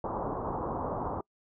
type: low-pass noise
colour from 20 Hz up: white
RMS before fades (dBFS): -34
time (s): 0.04-1.21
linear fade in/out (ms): 2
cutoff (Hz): 1100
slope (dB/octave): 48
effects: noise-tail reverb RT60 0.1 s tail -26 dB re dry